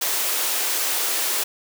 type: high-pass noise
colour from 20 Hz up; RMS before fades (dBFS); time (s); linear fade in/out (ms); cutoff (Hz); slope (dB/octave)
white; -23; 0.01-1.44; 10; 330; 24
effects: none